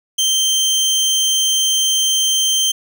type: tone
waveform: 25% pulse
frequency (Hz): 3136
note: G7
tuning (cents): 0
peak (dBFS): -10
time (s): 0.18-2.72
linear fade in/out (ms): 10
effects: none